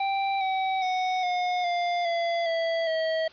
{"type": "tone with pitch steps", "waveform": "square", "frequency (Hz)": [784, 762.1, 740.9, 720.2, 700.1, 680.5, 661.6, 643.1], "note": ["G5", "G5", "F#5", "F#5", "F5", "F5", "E5", "E5"], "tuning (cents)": [0, -49, 2, -47, 4, -45, 6, -43], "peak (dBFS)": -25, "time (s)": [0, 3.28], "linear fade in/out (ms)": 5, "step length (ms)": 410, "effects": ["white hiss -51 dBFS RMS until 3.32 s", "resampled to 11025 Hz"]}